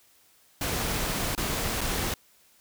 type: noise with dropouts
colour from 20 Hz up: pink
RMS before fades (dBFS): -29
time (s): 0.61-2.14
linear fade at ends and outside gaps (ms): 2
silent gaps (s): 1.351-1.377 / 1.808-1.813
effects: white hiss -61 dBFS RMS until 2.6 s